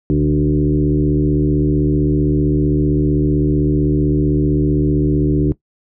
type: tone with frequency modulation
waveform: sine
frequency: 221 Hz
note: A3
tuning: 8 cents sharp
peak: -11 dBFS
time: 0.1-5.52 s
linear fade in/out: 0 ms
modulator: 75.6 Hz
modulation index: 2
effects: noise-tail reverb RT60 0.1 s tail -18 dB re dry